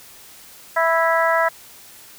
harmonic tone with a mistuned harmonic, 329.6 Hz, E4, in tune, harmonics 2 / 3 / 4 / 5 / 6, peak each -19 / -21 / -22 / -23 / -24 dBFS, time 0.76-1.49 s, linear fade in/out 10 ms, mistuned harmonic 6, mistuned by -16 cents, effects white hiss -44 dBFS RMS until 2.18 s

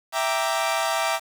sawtooth chord, E half-diminished seventh, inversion none, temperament equal, 659.3 / 784 / 932.3 / 1174.7 Hz, E5 / G5 / Bb5 / D6, 0 / 0 / 0 / 0 cents, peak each -22 / -24 / -25 / -25 dBFS, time 0.12-1.2 s, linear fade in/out 50 ms, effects low-pass 12000 Hz 12 dB/octave + 7-bit

